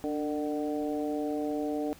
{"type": "harmonic tone with a mistuned harmonic", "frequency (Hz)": 150.7, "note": "D3", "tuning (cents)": 45, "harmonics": [2, 3, 4, 5], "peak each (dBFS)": [-31, -35, -37, -39], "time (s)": [0.04, 1.93], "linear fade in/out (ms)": 0, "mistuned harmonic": 2, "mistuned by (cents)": -41, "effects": ["pink hiss -54 dBFS RMS until 1.99 s"]}